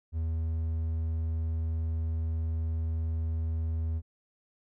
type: tone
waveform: triangle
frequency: 80.8 Hz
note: E2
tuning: 34 cents flat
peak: -26 dBFS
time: 0.12-4.02 s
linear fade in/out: 50 ms
effects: none